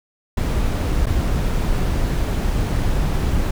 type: noise with dropouts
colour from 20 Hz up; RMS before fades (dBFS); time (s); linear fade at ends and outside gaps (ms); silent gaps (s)
brown; -19; 0.37-3.51; 5; 1.059-1.066
effects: none